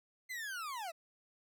40% pulse linear sweep, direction down, 2083 to 622.3 Hz, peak -39 dBFS, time 0.29-0.92 s, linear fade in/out 20 ms, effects none

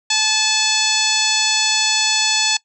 harmonic tone with a mistuned harmonic, 866 Hz, A5, 28 cents flat, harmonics 1 / 2 / 3 / 4 / 5 / 6 / 7 / 8 / 9, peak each -26 / -26 / -22 / -21 / -21 / -25 / -26 / -23 / -26 dBFS, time 0.1-2.57 s, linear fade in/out 5 ms, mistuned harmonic 5, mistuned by +16 cents, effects noise-tail reverb RT60 0.1 s tail -21 dB re dry

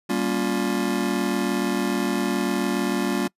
square chord, G half-diminished seventh, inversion none, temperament just, 196 / 235.2 / 282.2 / 352.8 Hz, G3 / Bb3 / Db4 / F4, 0 / +16 / +31 / +18 cents, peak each -28 dBFS, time 0.09-3.28 s, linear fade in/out 10 ms, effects noise-tail reverb RT60 0.1 s tail -25 dB re dry + resampled to 32000 Hz

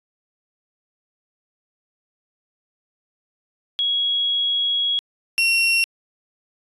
sine / 35% pulse tone pair in turn, 3322 / 2732 Hz, G#7 / F7, 0 / -39 cents, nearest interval minor third, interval 339 cents, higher first, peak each -18 / -14 dBFS, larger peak second, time 3.79-4.99 / 5.38-5.84 s, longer first, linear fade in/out 0 ms, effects resampled to 24000 Hz

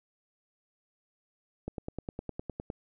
click train, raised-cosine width 2 ms, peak -22 dBFS, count 11, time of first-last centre 1.68-2.701 s, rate 9.79 Hz, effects none

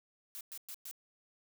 blue noise bursts, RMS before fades -45 dBFS, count 4, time 0.35-0.912 s, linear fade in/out 0 ms, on 58 ms, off 110 ms, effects none

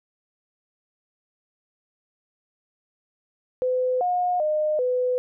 sine tone with pitch steps, 507 / 719 / 611 / 501 Hz, B4 / F#5 / D#5 / B4, +45 / -50 / -32 / +25 cents, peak -20 dBFS, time 3.62-5.18 s, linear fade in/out 0 ms, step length 390 ms, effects none

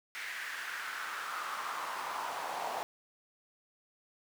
brown noise with high-pass filter sweep, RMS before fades -39 dBFS, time 0.15-2.83 s, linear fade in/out 0 ms, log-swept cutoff 1900 to 760 Hz, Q 3.5, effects none

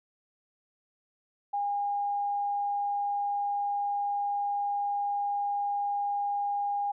sine tone, 812 Hz, G#5, 39 cents flat, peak -27 dBFS, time 1.53-6.92 s, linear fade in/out 10 ms, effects none

